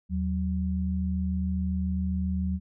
sine tone pair together, 79.08 / 186.4 Hz, D#2 / F#3, +29 / +13 cents, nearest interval octave + minor third, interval 1484 cents, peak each -28 / -28 dBFS, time 0.09-2.6 s, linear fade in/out 50 ms, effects none

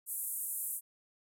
white band-pass noise, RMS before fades -38 dBFS, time 0.06-0.81 s, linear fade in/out 50 ms, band 8400 to 14000 Hz, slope 48 dB/octave, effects none

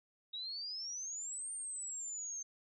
sine exponential two-way sweep, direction up then down, 3776 to 8870 to 6290 Hz, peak -40 dBFS, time 0.33-2.43 s, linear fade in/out 10 ms, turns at 1.52 s, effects none

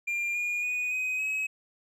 triangle tone with pitch steps, 2394 / 2433 / 2473 / 2513 / 2554 Hz, D7 / D#7 / D#7 / D#7 / D#7, +33 / -39 / -11 / +17 / +45 cents, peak -26 dBFS, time 0.07-1.47 s, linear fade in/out 10 ms, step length 280 ms, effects none

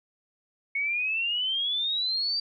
sine exponential sweep, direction up, 2200 to 4699 Hz, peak -25 dBFS, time 0.75-2.4 s, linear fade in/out 5 ms, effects none

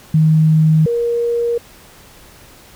sine tone pair in turn, 157.1 / 471.6 Hz, D#3 / A#4, +17 / +20 cents, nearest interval octave + perfect fifth, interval 1903 cents, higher second, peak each -8 / -14 dBFS, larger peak first, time 0.14-0.86 / 0.86-1.58 s, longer neither, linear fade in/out 5 ms, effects pink hiss -43 dBFS RMS until 2.75 s

